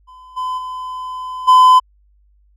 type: tone with level steps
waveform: triangle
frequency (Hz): 1016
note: B5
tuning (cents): +49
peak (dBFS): -36 / -17 / -22 / -3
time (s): 0.07-1.8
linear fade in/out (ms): 20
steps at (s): 0.36 / 0.57 / 1.47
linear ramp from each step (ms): 20
effects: added 50 Hz sine -51 dBFS peak until 2.56 s